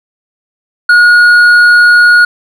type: tone with hard clipping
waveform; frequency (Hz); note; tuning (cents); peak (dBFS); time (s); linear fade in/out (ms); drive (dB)
sine; 1444; F#6; -43; -3; 0.89-2.25; 5; 4
effects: none